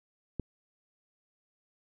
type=click; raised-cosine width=3 ms; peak=-20 dBFS; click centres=0.397 s; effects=none